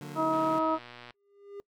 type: chord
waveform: 25% pulse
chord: D augmented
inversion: none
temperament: just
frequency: 146.83 / 183.54 / 229.4 Hz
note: D3 / F#3 / A#3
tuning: 0 / -14 / -28 cents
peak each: -37 / -42 / -43 dBFS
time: 0.01-0.59 s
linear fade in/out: 2 ms
type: harmonic tone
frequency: 318.6 Hz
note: D#4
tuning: 41 cents sharp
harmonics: 1 / 2 / 3 / 4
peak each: -30 / -30 / -30 / -30 dBFS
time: 0.15-0.79 s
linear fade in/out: 50 ms
type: click train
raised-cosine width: 0.3 ms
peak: -30 dBFS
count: 95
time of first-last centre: 0.33-1.107 s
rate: 121 Hz
type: tone with exponential growth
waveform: triangle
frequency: 403 Hz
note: G4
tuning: 48 cents sharp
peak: -35 dBFS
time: 1.14-1.6 s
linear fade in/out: 0 ms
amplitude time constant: 100 ms
effects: noise-tail reverb RT60 0.1 s tail -23 dB re dry